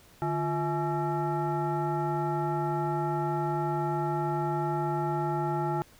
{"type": "tone with frequency modulation", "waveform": "sine", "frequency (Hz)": 348.3, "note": "F4", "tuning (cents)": -5, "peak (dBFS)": -26, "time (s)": [0.22, 5.82], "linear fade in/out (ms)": 0, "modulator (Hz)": 498, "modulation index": 1.5, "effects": ["pink hiss -57 dBFS RMS until 5.99 s"]}